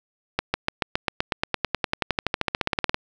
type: accelerating click train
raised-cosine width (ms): 0.3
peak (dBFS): -5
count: 29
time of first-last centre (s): 0.39-2.944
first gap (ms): 150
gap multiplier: 0.96
effects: none